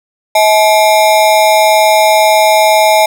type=ring-modulated tone; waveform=square; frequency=750 Hz; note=F#5; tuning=23 cents sharp; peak=-3 dBFS; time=0.35-3.06 s; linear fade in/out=5 ms; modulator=109 Hz; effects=none